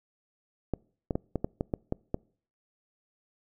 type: clicks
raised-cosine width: 2 ms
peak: -15 dBFS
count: 9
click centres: 0.737 / 1.108 / 1.155 / 1.357 / 1.445 / 1.609 / 1.738 / 1.924 / 2.144 s
effects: noise-tail reverb RT60 0.5 s tail -26 dB re dry